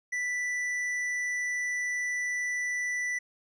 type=tone with hard clipping; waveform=triangle; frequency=1975.5 Hz; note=B6; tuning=in tune; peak=-30 dBFS; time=0.12-3.19 s; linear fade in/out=10 ms; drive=10 dB; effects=none